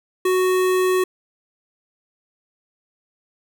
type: tone with notch filter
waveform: square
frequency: 370 Hz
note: F#4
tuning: in tune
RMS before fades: -18 dBFS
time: 0.25-1.04 s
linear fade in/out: 5 ms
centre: 5000 Hz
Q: 1.7
effects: none